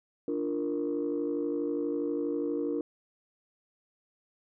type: chord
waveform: sine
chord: Bb major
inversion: first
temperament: equal with one note detuned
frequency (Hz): 293.7 / 346 / 466.2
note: D4 / F4 / Bb4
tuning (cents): 0 / -16 / 0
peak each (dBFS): -31 / -33 / -32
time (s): 0.28-2.81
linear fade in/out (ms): 2
effects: tanh soft clip ceiling -22 dBFS